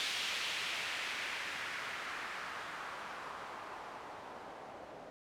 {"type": "noise with low-pass filter sweep", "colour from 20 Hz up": "blue", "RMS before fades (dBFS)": -42, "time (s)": [0, 5.1], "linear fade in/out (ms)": 0, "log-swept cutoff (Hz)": [3200, 640], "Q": 1.5, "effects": []}